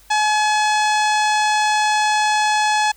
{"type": "harmonic tone", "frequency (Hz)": 850, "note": "G#5", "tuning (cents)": 40, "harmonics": [1, 2, 3, 4, 5, 6, 7, 8, 9, 10], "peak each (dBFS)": [-16, -22, -26, -28, -30, -32, -33, -34, -35, -36], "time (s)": [0.1, 2.92], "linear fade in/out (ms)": 10, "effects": ["added 50 Hz sine -51 dBFS peak until 2.96 s", "white hiss -51 dBFS RMS until 2.96 s"]}